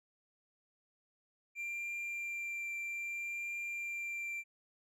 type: tone with vibrato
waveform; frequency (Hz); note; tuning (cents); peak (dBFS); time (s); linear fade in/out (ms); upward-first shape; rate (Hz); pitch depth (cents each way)
triangle; 2371; D7; +16; -36; 1.55-4.44; 50; triangle; 0.62; 11
effects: none